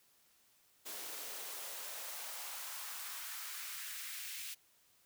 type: noise with high-pass filter sweep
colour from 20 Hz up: white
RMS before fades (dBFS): -45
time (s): 0.85-4.55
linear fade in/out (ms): 20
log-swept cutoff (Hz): 330 to 2400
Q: 1.5
effects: white hiss -70 dBFS RMS until 5.05 s